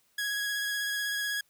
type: tone with vibrato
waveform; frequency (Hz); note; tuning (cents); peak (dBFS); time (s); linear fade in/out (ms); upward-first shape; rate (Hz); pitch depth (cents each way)
sawtooth; 1661.2; G#6; 0; -26; 0.18-1.41; 5; square; 16; 11
effects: white hiss -69 dBFS RMS until 1.49 s